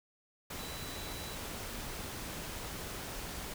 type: tone in noise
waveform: sine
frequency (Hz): 3951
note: B7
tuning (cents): 0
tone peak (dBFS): -49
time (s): 0.59-1.35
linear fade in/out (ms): 5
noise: pink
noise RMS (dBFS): -42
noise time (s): 0.5-3.54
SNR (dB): -10
effects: none